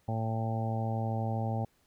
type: harmonic tone with a mistuned harmonic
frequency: 112.4 Hz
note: A2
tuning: 37 cents sharp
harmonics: 1 / 2 / 3 / 4 / 5 / 6 / 7 / 8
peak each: -31 / -37 / -46 / -45 / -41 / -43 / -38 / -48 dBFS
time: 0.08-1.65 s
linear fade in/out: 5 ms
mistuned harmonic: 8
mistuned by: -28 cents
effects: pink hiss -70 dBFS RMS until 1.86 s